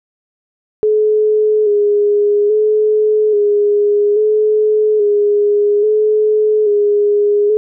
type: tone with vibrato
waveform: sine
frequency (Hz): 420.1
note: G#4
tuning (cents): +20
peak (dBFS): -9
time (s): 0.83-7.57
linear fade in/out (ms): 0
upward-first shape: square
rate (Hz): 0.6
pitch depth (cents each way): 31
effects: none